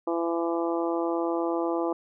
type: harmonic tone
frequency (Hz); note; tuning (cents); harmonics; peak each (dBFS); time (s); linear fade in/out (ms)
168.3; E3; +36; 2 / 3 / 4 / 5 / 6 / 7; -27 / -31 / -33 / -35 / -37 / -38; 0.07-1.93; 5
effects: none